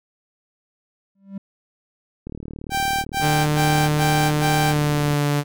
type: tone with exponential growth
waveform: triangle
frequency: 196 Hz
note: G3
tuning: in tune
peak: -24 dBFS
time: 1.15-1.38 s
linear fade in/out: 5 ms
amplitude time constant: 49 ms
type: click train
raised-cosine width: 3 ms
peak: -20 dBFS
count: 109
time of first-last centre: 2.27-5.135 s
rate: 37.7 Hz
type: tone bursts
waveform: sawtooth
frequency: 784 Hz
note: G5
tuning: in tune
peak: -16 dBFS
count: 5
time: 2.7-4.746 s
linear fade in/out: 50 ms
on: 350 ms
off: 74 ms
type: tone with pitch glide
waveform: sawtooth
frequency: 150 to 145.31 Hz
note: D3 to D3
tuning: +37 to -18 cents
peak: -14 dBFS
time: 3.2-5.44 s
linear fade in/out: 50 ms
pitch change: -55 cents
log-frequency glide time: 4.59-5.26 s
effects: none